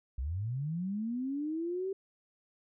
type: linear sweep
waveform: sine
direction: up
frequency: 57.9 to 392 Hz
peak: -32 dBFS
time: 0.18-1.93 s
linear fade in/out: 5 ms
effects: none